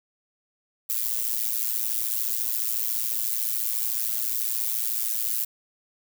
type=noise with amplitude modulation; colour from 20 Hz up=violet; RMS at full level=-23 dBFS; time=0.89-5.45 s; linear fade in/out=10 ms; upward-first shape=sine; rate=114 Hz; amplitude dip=90%; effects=none